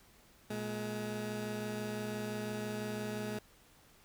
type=tone pair together; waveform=20% pulse; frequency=118.64 / 211.4 Hz; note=A#2 / G#3; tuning=+31 / +31 cents; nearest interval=minor seventh; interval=1000 cents; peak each=-38 / -33 dBFS; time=0.5-3.39 s; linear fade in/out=5 ms; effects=pink hiss -63 dBFS RMS until 4.04 s